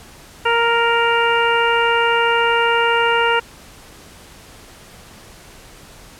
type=harmonic tone; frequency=466.2 Hz; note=A#4; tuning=in tune; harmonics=1 / 2 / 3 / 4 / 5 / 6; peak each=-19 / -18 / -19 / -25 / -26 / -22 dBFS; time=0.45-3.4 s; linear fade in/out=10 ms; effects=pink hiss -42 dBFS RMS until 6.19 s + low-pass 12000 Hz 12 dB/octave